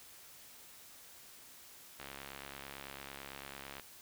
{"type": "click train", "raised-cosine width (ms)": 0.3, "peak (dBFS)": -29, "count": 125, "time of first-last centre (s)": [2, 3.797], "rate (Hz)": 69, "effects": ["white hiss -56 dBFS RMS until 4.01 s"]}